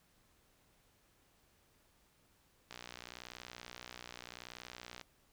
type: click train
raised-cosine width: 0.2 ms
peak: -29 dBFS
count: 141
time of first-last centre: 2.71-5.013 s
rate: 60.8 Hz
effects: pink hiss -71 dBFS RMS until 5.32 s